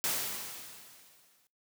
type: noise with exponential decay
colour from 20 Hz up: white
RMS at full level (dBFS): -30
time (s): 0.04-1.47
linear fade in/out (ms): 0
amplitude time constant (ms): 310
effects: noise-tail reverb RT60 0.2 s tail -21 dB re dry + high-pass 100 Hz 12 dB/octave